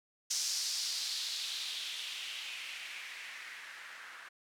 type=noise with low-pass filter sweep; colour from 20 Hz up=violet; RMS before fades=-40 dBFS; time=0.3-4.29 s; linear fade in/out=10 ms; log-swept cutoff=5700 to 1500 Hz; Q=2.8; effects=none